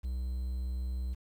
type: tone with quantisation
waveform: triangle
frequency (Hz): 63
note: B1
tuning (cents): +35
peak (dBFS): -30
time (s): 0.03-1.15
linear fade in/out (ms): 20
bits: 10
effects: none